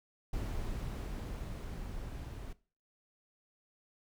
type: noise with level ramp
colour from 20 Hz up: brown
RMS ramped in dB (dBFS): -37 to -44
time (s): 0.33-2.53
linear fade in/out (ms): 5
effects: noise-tail reverb RT60 0.4 s tail -20 dB re dry